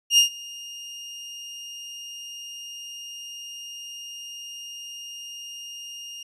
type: tone with ADSR envelope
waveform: 30% pulse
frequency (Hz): 2829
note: F7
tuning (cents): +22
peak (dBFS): -9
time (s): 0.1-6.23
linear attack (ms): 79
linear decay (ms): 110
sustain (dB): -24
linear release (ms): 4
effects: resampled to 24000 Hz